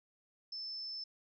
sine tone, 5274 Hz, E8, in tune, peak -40 dBFS, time 0.52-1.04 s, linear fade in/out 5 ms, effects none

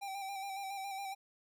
square tone with vibrato, 784 Hz, G5, in tune, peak -40 dBFS, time 0.01-1.15 s, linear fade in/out 20 ms, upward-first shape square, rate 7.2 Hz, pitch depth 31 cents each way, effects none

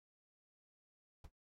brown noise with exponential decay, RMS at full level -43 dBFS, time 1.24-1.31 s, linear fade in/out 5 ms, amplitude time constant 15 ms, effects noise-tail reverb RT60 0.1 s tail -26 dB re dry + AAC 48 kbps

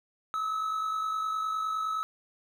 triangle tone pair together, 1244.5 / 1294.2 Hz, D#6 / E6, 0 / -32 cents, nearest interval minor second, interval 68 cents, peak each -38 / -27 dBFS, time 0.34-2.03 s, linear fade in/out 0 ms, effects none

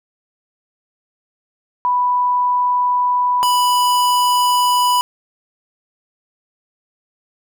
sine / square tone pair in turn, 987.8 / 987.8 Hz, B5 / B5, 0 / 0 cents, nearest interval unison, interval 0 cents, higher neither, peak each -13 dBFS, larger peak neither, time 1.85-3.43 / 3.43-5.01 s, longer neither, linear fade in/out 0 ms, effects none

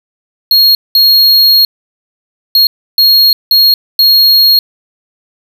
square tone bursts at uneven times, 4275 Hz, C8, 36 cents sharp, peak -4 dBFS, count 6, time 0.51-0.75 / 0.95-1.65 / 2.55-2.67 / 2.98-3.33 / 3.51-3.74 / 3.99-4.59 s, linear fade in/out 2 ms, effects none

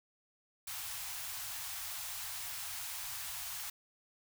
white band-stop noise, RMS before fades -42 dBFS, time 0.67-3.7 s, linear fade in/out 5 ms, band 130 to 690 Hz, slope 48 dB/octave, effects none

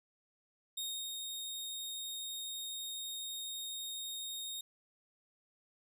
sawtooth tone with ADSR envelope, 3712 Hz, A#7, 8 cents flat, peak -34 dBFS, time 0.77-4.61 s, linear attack 7 ms, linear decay 330 ms, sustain -3 dB, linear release 4 ms, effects none

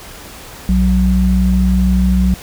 sine tone pair together, 61.74 / 185.01 Hz, B1 / F#3, 0 / 0 cents, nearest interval octave + perfect fifth, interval 1900 cents, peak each -12 dBFS, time 0.69-2.34 s, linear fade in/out 0 ms, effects pink hiss -34 dBFS RMS until 2.42 s

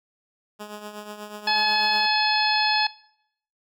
10% pulse tone with tremolo, 209.3 Hz, G#3, 14 cents sharp, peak -25 dBFS, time 0.59-2.07 s, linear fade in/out 20 ms, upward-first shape triangle, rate 8.2 Hz, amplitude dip 65%
harmonic tone, 855 Hz, A5, 50 cents flat, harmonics 1 / 2 / 3 / 4 / 5 / 6, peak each -23 / -26 / -28 / -29 / -26 / -29 dBFS, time 1.47-2.87 s, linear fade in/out 5 ms
effects noise-tail reverb RT60 0.7 s tail -21 dB re dry

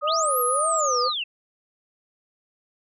sine tone with pitch glide, 1244.5 to 1218.9 Hz, D#6 to D#6, 0 to -36 cents, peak -22 dBFS, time 0.01-1.14 s, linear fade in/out 50 ms, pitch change -36 cents, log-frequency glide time 0.67-0.99 s
sine tone with vibrato, 567 Hz, C#5, 39 cents sharp, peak -25 dBFS, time 0.02-1.09 s, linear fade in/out 20 ms, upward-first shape sine, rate 1.8 Hz, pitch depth 260 cents each way
sine linear two-way sweep, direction up then down, 2589 to 11700 to 2589 Hz, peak -25 dBFS, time 0.07-1.24 s, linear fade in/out 10 ms, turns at 0.38 s
effects none

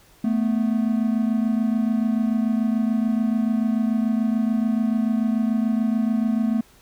triangle tone pair together, 220 / 246.9 Hz, A3 / B3, 0 / 0 cents, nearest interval major second, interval 200 cents, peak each -18 / -22 dBFS, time 0.24-6.61 s, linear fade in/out 5 ms, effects pink hiss -54 dBFS RMS until 6.81 s

